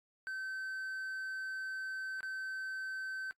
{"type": "tone with dropouts", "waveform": "triangle", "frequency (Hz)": 1540, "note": "G6", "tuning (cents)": -31, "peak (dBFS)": -36, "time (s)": [0.27, 3.31], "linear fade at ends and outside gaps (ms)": 0, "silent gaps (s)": [2.206, 2.23], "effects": ["noise-tail reverb RT60 0.1 s tail -23 dB re dry", "AAC 48 kbps"]}